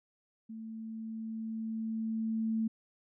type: tone with level ramp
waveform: sine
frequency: 222.5 Hz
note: A3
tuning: 20 cents sharp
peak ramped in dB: -41 to -28 dBFS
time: 0.49-2.68 s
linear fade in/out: 10 ms
effects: none